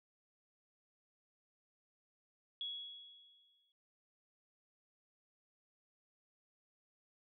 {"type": "tone with exponential decay", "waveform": "sine", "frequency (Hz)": 3349, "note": "G#7", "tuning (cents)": 14, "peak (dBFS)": -38, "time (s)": [2.61, 3.72], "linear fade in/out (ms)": 1, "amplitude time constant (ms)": 240, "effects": ["noise-tail reverb RT60 0.9 s tail -23 dB re dry"]}